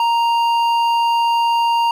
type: tone with hard clipping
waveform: triangle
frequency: 932.3 Hz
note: A#5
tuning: in tune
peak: -15 dBFS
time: 0-1.91 s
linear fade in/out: 2 ms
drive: 12 dB
effects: none